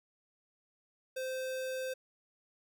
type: tone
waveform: square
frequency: 519 Hz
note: C5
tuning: 14 cents flat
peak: -36 dBFS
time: 1.16-1.94 s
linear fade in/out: 10 ms
effects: none